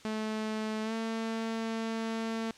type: tone with pitch glide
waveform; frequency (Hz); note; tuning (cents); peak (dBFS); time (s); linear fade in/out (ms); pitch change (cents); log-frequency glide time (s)
sawtooth; 217.1 to 225.1; A3 to A3; -23 to +40; -28; 0.05-2.51; 0; +63; 0.83-0.93
effects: white hiss -55 dBFS RMS until 2.57 s + low-pass 6000 Hz 12 dB/octave